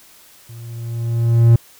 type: tone with level ramp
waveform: triangle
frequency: 116.54 Hz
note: A#2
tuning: in tune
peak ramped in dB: -32 to -3 dBFS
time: 0.49-1.56 s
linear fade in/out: 5 ms
effects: white hiss -47 dBFS RMS until 1.79 s